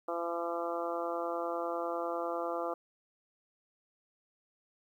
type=harmonic tone; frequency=170 Hz; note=F3; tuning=46 cents flat; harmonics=2 / 3 / 4 / 5 / 6 / 7 / 8; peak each=-40 / -37 / -38 / -43 / -45 / -40 / -47 dBFS; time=0.08-2.74 s; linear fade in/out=5 ms; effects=11-bit